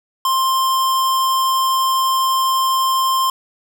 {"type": "tone", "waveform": "square", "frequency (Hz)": 1052, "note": "C6", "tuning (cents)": 9, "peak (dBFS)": -15, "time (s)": [0.25, 3.3], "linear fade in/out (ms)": 2, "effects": []}